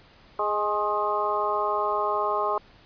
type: harmonic tone with a mistuned harmonic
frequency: 207.7 Hz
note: G#3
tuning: in tune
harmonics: 2 / 3 / 4 / 5 / 6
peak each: -30 / -30 / -30 / -27 / -30 dBFS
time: 0.39-2.58 s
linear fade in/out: 2 ms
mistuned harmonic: 5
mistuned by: +42 cents
effects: pink hiss -54 dBFS RMS until 2.85 s + resampled to 11025 Hz